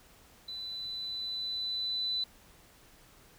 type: tone with level ramp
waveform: sine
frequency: 3995 Hz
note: B7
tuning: 19 cents sharp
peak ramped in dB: -38 to -29 dBFS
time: 0.48-2.24 s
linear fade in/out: 5 ms
effects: pink hiss -59 dBFS RMS until 3.38 s